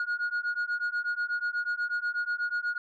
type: beating tone pair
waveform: sine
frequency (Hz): 1436 / 1444.2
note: F6 / F#6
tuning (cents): +48 / -42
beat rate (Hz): 8.2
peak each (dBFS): -29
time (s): 0-2.78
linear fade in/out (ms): 2
effects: tanh soft clip ceiling -25 dBFS